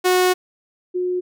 sawtooth / sine tone pair in turn, 365.7 / 361.9 Hz, F#4 / F#4, -20 / -38 cents, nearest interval unison, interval 18 cents, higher first, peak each -10 / -19 dBFS, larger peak first, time 0.04-0.34 / 0.94-1.21 s, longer first, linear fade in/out 20 ms, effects none

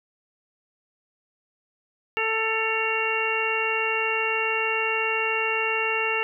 harmonic tone with a mistuned harmonic, 443.2 Hz, A4, 13 cents sharp, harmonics 1 / 2 / 3 / 4 / 5 / 6, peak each -29 / -31 / -31 / -32 / -30 / -26 dBFS, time 2.17-6.23 s, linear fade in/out 0 ms, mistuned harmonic 6, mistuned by +64 cents, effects none

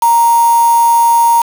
sine tone with quantisation, 934 Hz, A#5, 3 cents sharp, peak -6 dBFS, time 0.02-1.42 s, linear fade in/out 5 ms, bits 3, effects none

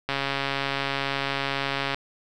click train, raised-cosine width 0.3 ms, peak -10 dBFS, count 257, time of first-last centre 0.09-1.945 s, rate 138 Hz, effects none

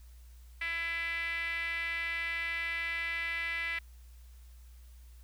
5% pulse tone with band-pass filter, 333.7 Hz, E4, 21 cents sharp, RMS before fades -35 dBFS, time 0.61-3.79 s, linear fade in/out 5 ms, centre 2100 Hz, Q 5.7, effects added 60 Hz sine -50 dBFS peak until 5.23 s + white hiss -66 dBFS RMS until 5.23 s

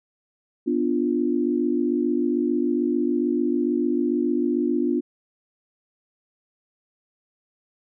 sine chord, B diminished, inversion none, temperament equal, 246.9 / 293.7 / 349.2 Hz, B3 / D4 / F4, 0 / 0 / 0 cents, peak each -24 dBFS, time 0.66-5.01 s, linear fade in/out 20 ms, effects none

